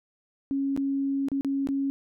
sine tone with dropouts, 275.1 Hz, C#4, 13 cents flat, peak -24 dBFS, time 0.51-1.9 s, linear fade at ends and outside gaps 0 ms, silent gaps 0.764-0.775 / 1.285-1.317 / 1.41-1.447 / 1.672-1.688 s, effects none

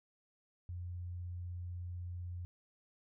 sine tone, 88.4 Hz, F2, 22 cents sharp, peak -40 dBFS, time 0.69-2.45 s, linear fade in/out 0 ms, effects none

